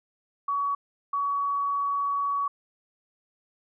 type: tone bursts at uneven times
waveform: sine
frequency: 1129 Hz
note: C#6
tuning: 31 cents sharp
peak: -24 dBFS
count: 2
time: 0.48-0.75 / 1.13-2.48 s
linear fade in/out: 5 ms
effects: none